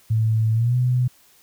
sine tone with pitch glide, 110.8 to 125.09 Hz, A2 to B2, +13 to +23 cents, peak -16 dBFS, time 0.1-1.08 s, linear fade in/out 10 ms, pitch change +210 cents, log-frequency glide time 0.53-0.76 s, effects white hiss -55 dBFS RMS until 1.42 s

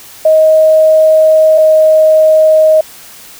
sine tone pair in turn, 629 / 626.8 Hz, D#5 / D#5, +19 / +13 cents, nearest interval unison, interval 6 cents, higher first, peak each -3 dBFS, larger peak neither, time 0.25-1.58 / 1.58-2.81 s, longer first, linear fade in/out 5 ms, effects white hiss -34 dBFS RMS until 3.39 s

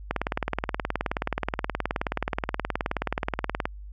click train, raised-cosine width 0.5 ms, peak -10 dBFS, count 68, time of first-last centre 0.11-3.655 s, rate 18.9 Hz, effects added 50 Hz sine -38 dBFS peak until 3.92 s

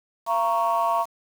sine chord, Bb minor, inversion second, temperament equal with one note detuned, 681.7 / 932.3 / 1108.7 Hz, F5 / Bb5 / Db6, -42 / 0 / 0 cents, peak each -23 dBFS, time 0.26-1.06 s, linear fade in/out 50 ms, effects tanh soft clip ceiling -14 dBFS + 7-bit

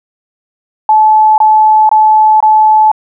sine tone bursts, 864 Hz, A5, 32 cents flat, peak -3 dBFS, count 4, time 0.89-2.916 s, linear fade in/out 2 ms, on 490 ms, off 22 ms, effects none

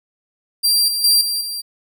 sawtooth tone with level steps, 4728 Hz, D8, 11 cents sharp, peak -10 / -16 / -8 / -16 / -21 dBFS, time 0.63-1.62 s, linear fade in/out 20 ms, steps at 0.88 / 1.04 / 1.21 / 1.41 s, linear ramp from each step 2 ms, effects none

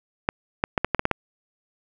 clicks, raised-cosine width 0.5 ms, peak -5 dBFS, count 8, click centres 0.289 / 0.639 / 0.778 / 0.846 / 0.947 / 0.994 / 1.054 / 1.113 s, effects none

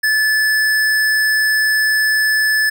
sine tone with hard clipping, 1736 Hz, A6, 24 cents flat, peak -14 dBFS, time 0.03-2.7 s, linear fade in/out 10 ms, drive 15 dB, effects none

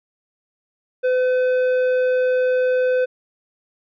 sine tone with tanh clipping, 507 Hz, B4, 45 cents sharp, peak -17 dBFS, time 1.03-3.06 s, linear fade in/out 20 ms, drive 9 dB, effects none

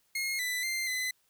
sawtooth tone with pitch steps, 2150 / 1993 / 2090 / 2020 Hz, C7 / B6 / C7 / B6, +47 / +15 / -2 / +39 cents, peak -27 dBFS, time 0.15-1.11 s, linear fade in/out 5 ms, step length 240 ms, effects white hiss -71 dBFS RMS until 1.29 s

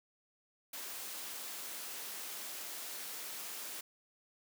white high-pass noise, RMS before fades -44 dBFS, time 0.73-3.81 s, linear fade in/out 5 ms, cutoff 270 Hz, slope 12 dB/octave, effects none

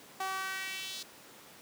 sawtooth tone with high-pass filter sweep, 381.3 Hz, G4, 48 cents flat, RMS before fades -38 dBFS, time 0.2-1.03 s, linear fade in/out 5 ms, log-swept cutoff 820 to 4300 Hz, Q 2.3, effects pink hiss -53 dBFS RMS until 1.61 s + high-pass 200 Hz 12 dB/octave

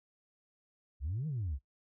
sine exponential two-way sweep, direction up then down, 61.3 to 162.9 to 61.3 Hz, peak -32 dBFS, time 1-1.59 s, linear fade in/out 50 ms, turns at 1.27 s, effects noise-tail reverb RT60 0.1 s tail -18 dB re dry + tanh soft clip ceiling -30 dBFS

